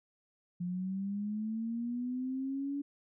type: linear sweep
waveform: sine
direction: up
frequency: 174.61 to 285.8 Hz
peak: -33 dBFS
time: 0.6-2.82 s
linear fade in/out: 10 ms
effects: none